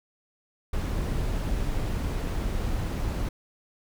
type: noise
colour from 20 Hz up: brown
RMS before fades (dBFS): -28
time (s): 0.73-3.29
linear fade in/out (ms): 5
effects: none